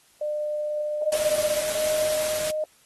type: tone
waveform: sine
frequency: 600 Hz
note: D5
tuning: 37 cents sharp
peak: -25 dBFS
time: 0.21-1.62 s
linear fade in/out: 5 ms
type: tone with tremolo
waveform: sine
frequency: 616 Hz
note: D#5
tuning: 17 cents flat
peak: -22 dBFS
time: 1.02-2.64 s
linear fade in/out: 2 ms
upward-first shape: sine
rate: 1.3 Hz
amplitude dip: 45%
type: noise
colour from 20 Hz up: white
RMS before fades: -30 dBFS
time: 1.12-2.51 s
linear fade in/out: 5 ms
effects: white hiss -59 dBFS RMS until 2.85 s + AAC 32 kbps